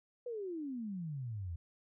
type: exponential sweep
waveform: sine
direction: down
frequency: 501 to 80 Hz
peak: -38 dBFS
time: 0.26-1.56 s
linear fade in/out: 5 ms
effects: none